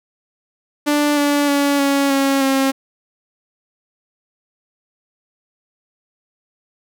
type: tone with pitch steps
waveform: sawtooth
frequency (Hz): 293.7 / 288.7 / 283.7 / 278.8 / 274 / 269.3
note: D4 / D4 / C#4 / C#4 / C#4 / C#4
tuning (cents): 0 / -30 / +40 / +10 / -20 / -50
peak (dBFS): -10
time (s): 0.86-2.72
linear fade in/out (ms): 20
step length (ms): 310
effects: none